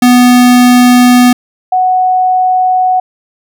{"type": "tone pair in turn", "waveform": ["square", "sine"], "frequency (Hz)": [246.9, 739.9], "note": ["B3", "F#5"], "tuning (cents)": [0, 0], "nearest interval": "octave + perfect fifth", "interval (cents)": 1900, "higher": "second", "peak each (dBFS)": [-3, -6], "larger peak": "first", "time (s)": [[0.02, 1.33], [1.72, 3]], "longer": "first", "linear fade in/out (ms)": 5, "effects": []}